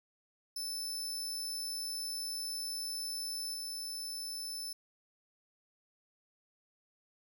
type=tone with level steps; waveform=sawtooth; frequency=5274 Hz; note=E8; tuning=in tune; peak=-34 / -36 dBFS; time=0.56-4.73 s; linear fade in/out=5 ms; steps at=3.54 s; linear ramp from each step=2 ms; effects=12-bit